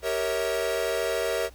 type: chord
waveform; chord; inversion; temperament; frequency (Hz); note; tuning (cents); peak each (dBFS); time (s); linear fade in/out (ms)
45% pulse; G diminished seventh; none; equal with one note detuned; 392 / 466.2 / 554.4 / 647.6; G4 / Bb4 / Db5 / Fb5; 0 / 0 / 0 / -31; -33 / -29 / -32 / -30; 0.02-1.5; 50
effects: added 60 Hz sine -48 dBFS peak until 1.54 s + pink hiss -56 dBFS RMS until 1.54 s